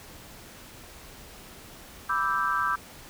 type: chord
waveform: sine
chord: E minor seventh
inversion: second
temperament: equal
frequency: 987.8 / 1174.7 / 1318.5 / 1568 Hz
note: B5 / D6 / E6 / G6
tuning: 0 / 0 / 0 / 0 cents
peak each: -32 / -28 / -29 / -29 dBFS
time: 2.09-2.76 s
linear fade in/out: 10 ms
effects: pink hiss -47 dBFS RMS until 3.09 s